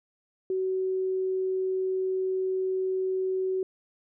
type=tone; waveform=sine; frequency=376.1 Hz; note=F#4; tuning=28 cents sharp; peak=-25 dBFS; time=0.5-3.63 s; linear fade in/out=2 ms; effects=none